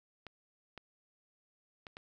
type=clicks; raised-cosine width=0.3 ms; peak=-30 dBFS; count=4; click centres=0.267 / 0.777 / 1.868 / 1.969 s; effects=none